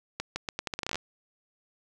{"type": "accelerating click train", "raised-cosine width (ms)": 0.2, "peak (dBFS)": -14, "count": 14, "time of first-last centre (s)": [0.2, 0.956], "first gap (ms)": 160, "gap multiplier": 0.8, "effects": []}